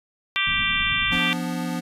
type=harmonic tone; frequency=391.8 Hz; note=G4; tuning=1 cent flat; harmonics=3 / 4 / 5 / 6 / 7 / 8 / 9; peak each=-30 / -30 / -28 / -25 / -27 / -29 / -28 dBFS; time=0.36-1.33 s; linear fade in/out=0 ms
type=low-pass noise; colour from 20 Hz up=pink; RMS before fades=-35 dBFS; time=0.46-1.19 s; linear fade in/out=20 ms; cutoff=270 Hz; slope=96 dB/octave
type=chord; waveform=square; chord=B diminished; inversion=second; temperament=equal; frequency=174.61 / 246.9 / 293.7 Hz; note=F3 / B3 / D4; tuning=0 / 0 / 0 cents; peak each=-29 / -30 / -33 dBFS; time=1.11-1.81 s; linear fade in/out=20 ms
effects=resampled to 32000 Hz